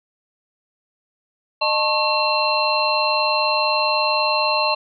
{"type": "tone cluster", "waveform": "sine", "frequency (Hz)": [610, 881, 1089, 2716, 4138], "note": ["D#5", "A5", "C#6", "F7", "C8"], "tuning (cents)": [-34, 2, -31, -49, -20], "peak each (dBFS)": -23, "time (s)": [1.61, 4.75], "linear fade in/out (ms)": 10, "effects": []}